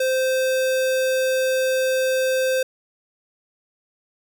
square tone, 520 Hz, C5, 11 cents flat, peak -19 dBFS, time 0-2.63 s, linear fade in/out 5 ms, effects none

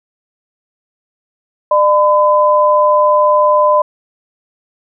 sine tone pair together, 601 / 1010.8 Hz, D5 / B5, +40 / +40 cents, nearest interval major sixth, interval 900 cents, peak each -10 dBFS, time 1.71-3.82 s, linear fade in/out 5 ms, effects none

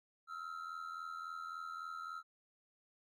triangle ring-modulated tone, 1332 Hz, E6, 18 cents sharp, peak -38 dBFS, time 0.27-2.23 s, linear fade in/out 50 ms, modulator 41.8 Hz, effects none

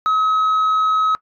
sine tone, 1278 Hz, D#6, 46 cents sharp, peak -11 dBFS, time 0.06-1.15 s, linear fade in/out 0 ms, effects noise-tail reverb RT60 0.1 s tail -20 dB re dry + tanh soft clip ceiling -13 dBFS

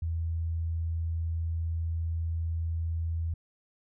sine tone, 82.41 Hz, E2, in tune, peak -28 dBFS, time 0.02-3.34 s, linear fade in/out 5 ms, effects none

